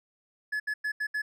triangle tone bursts at uneven times, 1708 Hz, G#6, 48 cents sharp, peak -26 dBFS, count 5, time 0.52-0.6 / 0.67-0.74 / 0.84-0.92 / 1-1.07 / 1.14-1.22 s, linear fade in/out 10 ms, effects none

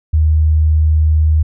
sine tone, 77.78 Hz, D#2, in tune, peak -8 dBFS, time 0.13-1.43 s, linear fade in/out 10 ms, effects none

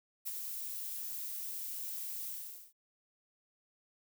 violet noise with ADSR envelope, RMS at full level -37 dBFS, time 0.25-2.73 s, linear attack 24 ms, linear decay 31 ms, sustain -4 dB, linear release 460 ms, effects none

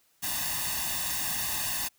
white noise with comb filter, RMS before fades -31 dBFS, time 0.22-1.89 s, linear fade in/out 20 ms, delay 1.1 ms, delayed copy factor +0.95, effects white hiss -67 dBFS RMS until 1.98 s

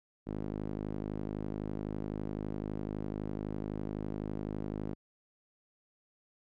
sawtooth tone with band-pass filter, 51.91 Hz, G#1, in tune, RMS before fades -38 dBFS, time 0.26-4.95 s, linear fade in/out 20 ms, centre 280 Hz, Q 1.2, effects none

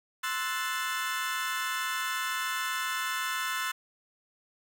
30% pulse chord, F# half-diminished seventh, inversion second, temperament equal, 1046.5 / 1318.5 / 1480 / 1760 Hz, C6 / E6 / F#6 / A6, 0 / 0 / 0 / 0 cents, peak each -33 dBFS, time 0.23-3.72 s, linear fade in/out 10 ms, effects none

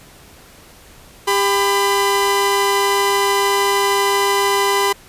sawtooth tone pair together, 398.2 / 1002 Hz, G4 / B5, +27 / +25 cents, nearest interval octave + major third, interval 1598 cents, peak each -13 dBFS, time 1.27-4.93 s, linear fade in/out 10 ms, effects pink hiss -44 dBFS RMS until 5.08 s + resampled to 32000 Hz

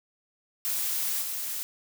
blue noise with level steps, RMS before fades -29 / -33 dBFS, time 0.65-1.63 s, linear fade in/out 0 ms, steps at 1.21 s, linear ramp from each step 20 ms, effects none

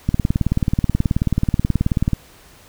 click train, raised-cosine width 5 ms, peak -4 dBFS, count 39, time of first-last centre 0.09-2.133 s, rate 18.6 Hz, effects pink hiss -47 dBFS RMS until 2.68 s

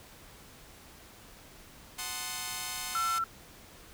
5% pulse chord, F# diminished seventh, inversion none, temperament equal, 740 / 880 / 1046.5 / 1244.5 Hz, F#5 / A5 / C6 / Eb6, 0 / 0 / 0 / 0 cents, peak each -29 / -31 / -27 / -31 dBFS, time 1.98-3.19 s, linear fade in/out 10 ms
sine tone, 1345 Hz, E6, 34 cents sharp, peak -28 dBFS, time 2.95-3.24 s, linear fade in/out 2 ms
effects pink hiss -53 dBFS RMS until 3.93 s

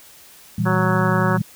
sine chord, E diminished, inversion second, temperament equal, 116.54 / 164.81 / 196 Hz, Bb2 / E3 / G3, 0 / 0 / 0 cents, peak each -22 dBFS, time 0.58-1.42 s, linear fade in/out 5 ms
harmonic tone, 185.4 Hz, F#3, 4 cents sharp, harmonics 2 / 3 / 4 / 5 / 6 / 7 / 8 / 9, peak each -25 / -26 / -31 / -26 / -26 / -27 / -27 / -28 dBFS, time 0.65-1.38 s, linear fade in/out 20 ms
effects white hiss -46 dBFS RMS until 1.55 s

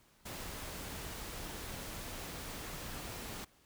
pink noise, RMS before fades -44 dBFS, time 0.25-3.45 s, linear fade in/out 10 ms, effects pink hiss -67 dBFS RMS until 3.65 s

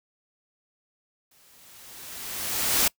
white noise with exponential growth, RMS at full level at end -20 dBFS, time 1.31-2.88 s, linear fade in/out 5 ms, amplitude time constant 340 ms, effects noise-tail reverb RT60 0.1 s tail -24 dB re dry

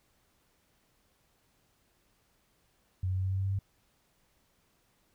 sine tone with pitch steps, 92.5 / 93.25 / 94.01 / 94.77 / 95.54 / 96.32 / 97.1 / 97.89 Hz, F#2 / F#2 / F#2 / F#2 / G2 / G2 / G2 / G2, 0 / +14 / +28 / +42 / -44 / -30 / -16 / -2 cents, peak -28 dBFS, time 3.03-3.59 s, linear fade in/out 5 ms, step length 70 ms, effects pink hiss -71 dBFS RMS until 5.14 s

